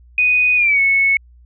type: tone with pitch glide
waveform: sine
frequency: 2487 to 2203 Hz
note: D#7 to C#7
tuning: -1 to -11 cents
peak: -11 dBFS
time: 0.18-1.17 s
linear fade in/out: 2 ms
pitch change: -210 cents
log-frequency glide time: 0.56-0.8 s
effects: added 60 Hz sine -43 dBFS peak until 1.45 s